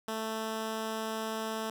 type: tone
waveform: 10% pulse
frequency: 220.9 Hz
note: A3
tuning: 7 cents sharp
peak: -25 dBFS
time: 0.08-1.7 s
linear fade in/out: 2 ms
effects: none